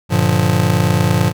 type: chord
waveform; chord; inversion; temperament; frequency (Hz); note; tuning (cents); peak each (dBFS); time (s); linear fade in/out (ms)
square; G minor seventh; none; just; 98 / 117.6 / 147 / 176.4; G2 / Bb2 / D3 / F3; 0 / +16 / +2 / +18; -18 / -18 / -20 / -18; 0.09-1.33; 50
effects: none